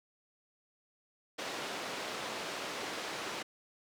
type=band-pass noise; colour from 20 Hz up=pink; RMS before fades=-40 dBFS; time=1.38-3.43 s; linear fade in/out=10 ms; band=340 to 5400 Hz; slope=12 dB/octave; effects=none